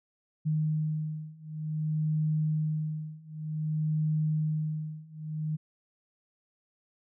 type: beating tone pair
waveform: sine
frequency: 154.4 / 154.94 Hz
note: D#3 / D#3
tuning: -13 / -7 cents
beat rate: 0.54 Hz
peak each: -31 / -30 dBFS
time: 0.45-5.57 s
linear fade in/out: 20 ms
effects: none